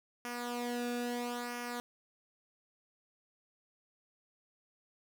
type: tone with flanger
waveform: sawtooth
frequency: 241.9 Hz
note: B3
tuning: 36 cents flat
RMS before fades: -38 dBFS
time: 0.25-1.8 s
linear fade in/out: 0 ms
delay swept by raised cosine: 0.25 to 0.98 ms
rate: 0.75 Hz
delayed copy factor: -0.7
effects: none